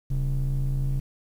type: ring-modulated tone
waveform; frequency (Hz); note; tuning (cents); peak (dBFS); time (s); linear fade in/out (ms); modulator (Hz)
triangle; 81.6; E2; -17; -17; 0.1-1; 10; 51.9
effects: tanh soft clip ceiling -13 dBFS + 9-bit